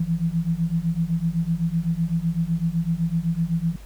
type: beating tone pair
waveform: sine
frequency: 162.4 / 170.3 Hz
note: E3 / F3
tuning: -26 / -43 cents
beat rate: 7.9 Hz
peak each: -24 / -23 dBFS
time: 0-3.76 s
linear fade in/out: 5 ms
effects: added 50 Hz sine -39 dBFS peak until 3.85 s + pink hiss -51 dBFS RMS until 3.85 s